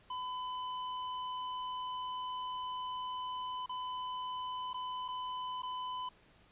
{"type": "tone with dropouts", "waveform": "square", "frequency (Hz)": 1006, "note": "B5", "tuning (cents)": 32, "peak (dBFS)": -38, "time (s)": [0.1, 6.09], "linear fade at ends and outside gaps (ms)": 5, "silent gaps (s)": [[3.661, 3.693], [4.732, 4.742], [5.081, 5.085], [5.621, 5.631]], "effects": ["pink hiss -64 dBFS RMS until 6.51 s", "resampled to 8000 Hz"]}